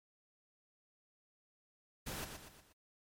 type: noise with echo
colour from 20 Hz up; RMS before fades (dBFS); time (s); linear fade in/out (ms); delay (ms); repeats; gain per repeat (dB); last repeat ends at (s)
pink; -43; 2.06-2.25; 10; 120; 4; -6; 2.73
effects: MP3 64 kbps